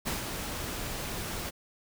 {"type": "noise with ADSR envelope", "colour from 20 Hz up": "pink", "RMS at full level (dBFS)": -31, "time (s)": [0.05, 1.51], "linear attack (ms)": 25, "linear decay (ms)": 140, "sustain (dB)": -5, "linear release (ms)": 24, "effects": []}